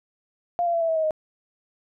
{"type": "tone with pitch steps", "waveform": "sine", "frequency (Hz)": [698.5, 685.3, 672.4, 659.7, 647.2, 635, 623], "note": ["F5", "F5", "E5", "E5", "E5", "D#5", "D#5"], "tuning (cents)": [0, -33, 34, 1, -32, 35, 2], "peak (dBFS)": -20, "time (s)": [0.59, 1.108], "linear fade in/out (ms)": 0, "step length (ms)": 74, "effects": []}